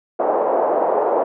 pink band-pass noise, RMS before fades -18 dBFS, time 0.19-1.24 s, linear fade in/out 10 ms, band 450 to 820 Hz, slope 24 dB/octave, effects none

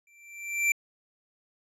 square tone with exponential growth, 2349 Hz, D7, in tune, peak -20 dBFS, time 0.07-0.72 s, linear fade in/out 2 ms, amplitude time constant 140 ms, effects low-pass 11000 Hz 12 dB/octave

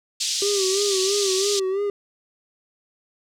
pink band-pass noise, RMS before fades -25 dBFS, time 0.2-1.6 s, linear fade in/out 10 ms, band 3700 to 7400 Hz, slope 24 dB/octave
triangle tone with vibrato, 392 Hz, G4, in tune, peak -19 dBFS, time 0.42-1.9 s, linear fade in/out 2 ms, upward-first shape sine, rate 3 Hz, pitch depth 78 cents each way
effects none

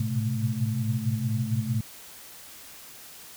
sine tone cluster, 108.5 / 113 / 124.2 / 130.6 / 217.2 Hz, A2 / A2 / B2 / C3 / A3, -24 / +47 / +10 / -3 / -22 cents, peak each -31 dBFS, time 0-1.81 s, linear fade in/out 5 ms, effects white hiss -46 dBFS RMS until 3.36 s

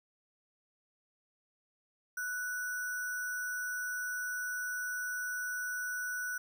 sine tone with sample-and-hold, 1480 Hz, F#6, in tune, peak -34 dBFS, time 2.17-6.38 s, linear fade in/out 5 ms, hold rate 7350 Hz, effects none

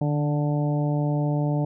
harmonic tone with a mistuned harmonic, 146.83 Hz, D3, in tune, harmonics 1 / 2 / 3 / 4 / 5 / 6, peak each -22 / -28 / -36 / -32 / -36 / -38 dBFS, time 0.01-1.65 s, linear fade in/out 5 ms, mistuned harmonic 1, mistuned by +25 cents, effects none

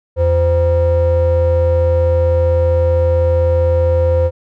triangle ring-modulated tone, 216.1 Hz, A3, 31 cents flat, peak -5 dBFS, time 0.16-4.31 s, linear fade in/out 50 ms, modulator 300 Hz, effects none

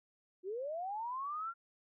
sine linear sweep, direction up, 349.2 to 1396.9 Hz, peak -37 dBFS, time 0.43-1.54 s, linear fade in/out 50 ms, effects none

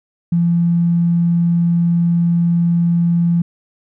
triangle tone with tanh clipping, 170.8 Hz, F3, 38 cents flat, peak -11 dBFS, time 0.32-3.42 s, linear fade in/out 5 ms, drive 3 dB, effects none

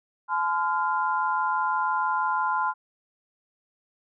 sine tone cluster, 857 / 1023 / 1398 Hz, A5 / C6 / F6, -46 / -39 / +1 cents, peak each -28 / -25 / -29 dBFS, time 0.28-2.74 s, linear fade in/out 50 ms, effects none

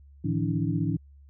sine tone cluster, 110 / 154.1 / 169.5 / 283.4 / 320.1 Hz, A2 / D#3 / E3 / C#4 / D#4, 0 / -16 / +49 / +38 / +49 cents, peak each -30 / -30 / -29 / -31 / -34 dBFS, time 0.24-0.97 s, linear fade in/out 10 ms, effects added 70 Hz sine -49 dBFS peak until 1.29 s

